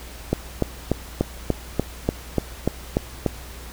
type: click train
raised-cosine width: 2 ms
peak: -5 dBFS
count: 11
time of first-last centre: 0.33-3.263 s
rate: 3.41 Hz
effects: added 60 Hz sine -38 dBFS peak until 3.72 s + pink hiss -41 dBFS RMS until 3.72 s